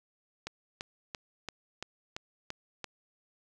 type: click train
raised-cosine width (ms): 0.2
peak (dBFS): -20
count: 8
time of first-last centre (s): 0.47-2.843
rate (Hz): 2.95
effects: none